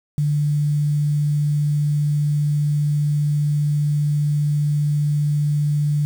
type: tone with quantisation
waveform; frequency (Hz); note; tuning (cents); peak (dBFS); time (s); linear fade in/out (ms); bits
sine; 147.5; D3; +8; -16; 0.18-6.05; 0; 7
effects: none